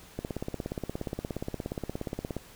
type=click train; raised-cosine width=2 ms; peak=-19 dBFS; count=38; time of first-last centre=0.19-2.366 s; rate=17 Hz; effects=pink hiss -52 dBFS RMS until 2.55 s